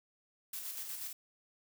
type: noise with tremolo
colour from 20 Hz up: blue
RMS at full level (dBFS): -41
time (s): 0.53-1.13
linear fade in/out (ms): 5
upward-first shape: square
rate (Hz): 8.3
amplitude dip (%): 35
effects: none